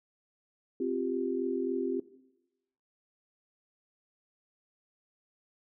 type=chord; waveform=sine; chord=C suspended fourth; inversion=none; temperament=just; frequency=261.6 / 348.8 / 392.4 Hz; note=C4 / F4 / G4; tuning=0 / -2 / +2 cents; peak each=-33 dBFS; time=0.8-2 s; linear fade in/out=5 ms; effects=noise-tail reverb RT60 0.9 s tail -17 dB re dry